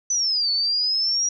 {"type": "exponential two-way sweep", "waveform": "sine", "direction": "down then up", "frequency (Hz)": [6070, 4435, 5770], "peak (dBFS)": -19, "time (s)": [0.1, 1.29], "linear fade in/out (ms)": 5, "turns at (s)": 0.51, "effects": []}